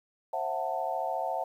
sine chord, F# half-diminished seventh, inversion second, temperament just, 532.8 / 666 / 740 / 888 Hz, C5 / E5 / F#5 / A5, +31 / +18 / 0 / +16 cents, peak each -37 / -34 / -33 / -35 dBFS, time 0.33-1.44 s, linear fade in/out 5 ms, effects 10-bit

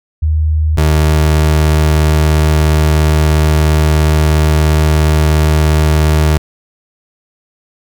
sine / 30% pulse tone pair in turn, 77.78 / 77.02 Hz, D#2 / D#2, 0 / -17 cents, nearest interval unison, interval 17 cents, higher first, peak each -9 / -5 dBFS, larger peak second, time 0.22-0.77 / 0.77-6.38 s, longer second, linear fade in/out 10 ms, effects none

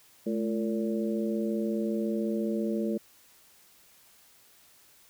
harmonic tone with a mistuned harmonic, 114.4 Hz, A#2, 32 cents flat, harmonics 2 / 3 / 4 / 5, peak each -29 / -33 / -35 / -37 dBFS, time 0.26-2.98 s, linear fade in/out 10 ms, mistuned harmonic 2, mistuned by -99 cents, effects white hiss -59 dBFS RMS until 5.09 s

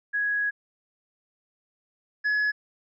sine / triangle tone pair in turn, 1666 / 1694.1 Hz, G#6 / G#6, +5 / +34 cents, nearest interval unison, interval 29 cents, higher second, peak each -23 / -20 dBFS, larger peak second, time 0.13-0.51 / 2.24-2.52 s, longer first, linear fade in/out 20 ms, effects resampled to 16000 Hz

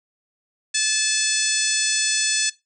harmonic tone, 868 Hz, A5, 24 cents flat, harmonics 2 / 3 / 4 / 5 / 6 / 7 / 8 / 9 / 10, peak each -28 / -28 / -28 / -28 / -28 / -28 / -28 / -28 / -28 dBFS, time 0.74-2.5 s, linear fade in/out 10 ms, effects noise-tail reverb RT60 0.2 s tail -17 dB re dry

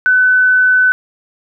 sine tone, 1506 Hz, F#6, 30 cents sharp, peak -7 dBFS, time 0.06-0.92 s, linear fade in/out 0 ms, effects none

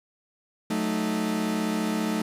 40% pulse chord, D# diminished, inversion first, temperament equal, 185 / 220 / 311.1 Hz, F#3 / A3 / D#4, 0 / 0 / 0 cents, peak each -31 / -26 / -30 dBFS, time 0.7-2.22 s, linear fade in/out 5 ms, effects resampled to 32000 Hz + 10-bit

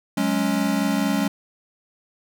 square chord, F# suspended second, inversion none, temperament equal with one note detuned, 185 / 209.6 / 277.2 Hz, F#3 / G#3 / C#4, 0 / +16 / 0 cents, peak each -27 / -24 / -24 dBFS, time 0.17-1.28 s, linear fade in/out 5 ms, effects none

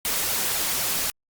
white noise with flanger, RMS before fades -25 dBFS, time 0.05-1.1 s, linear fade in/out 0 ms, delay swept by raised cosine 1.3 to 5.5 ms, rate 3.9 Hz, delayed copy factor +0.5, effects Opus 48 kbps

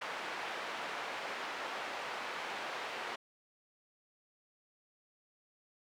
pink band-pass noise, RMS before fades -41 dBFS, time 0.01-3.16 s, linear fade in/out 10 ms, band 630 to 2700 Hz, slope 12 dB/octave, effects none

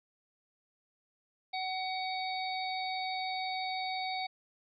harmonic tone, 751 Hz, F#5, 26 cents sharp, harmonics 1 / 3 / 5 / 6, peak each -35 / -40 / -42 / -43 dBFS, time 1.53-4.27 s, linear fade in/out 10 ms, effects none

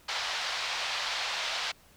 white band-pass noise, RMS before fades -33 dBFS, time 0.08-1.72 s, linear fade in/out 10 ms, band 630 to 4700 Hz, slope 24 dB/octave, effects pink hiss -59 dBFS RMS until 1.96 s

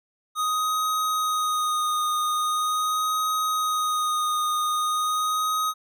square tone with vibrato, 1244.5 Hz, D#6, in tune, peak -23 dBFS, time 0.35-5.74 s, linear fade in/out 50 ms, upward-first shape sine, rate 0.42 Hz, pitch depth 18 cents each way, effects none

